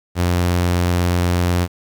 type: tone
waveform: sawtooth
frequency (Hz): 88.2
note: F2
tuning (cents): +18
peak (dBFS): -11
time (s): 0.15-1.68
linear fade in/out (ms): 50
effects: 8-bit